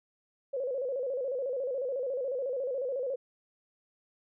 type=tone with vibrato; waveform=sine; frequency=523.3 Hz; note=C5; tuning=in tune; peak=-30 dBFS; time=0.53-3.16 s; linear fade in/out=10 ms; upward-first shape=square; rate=14 Hz; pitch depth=93 cents each way; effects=none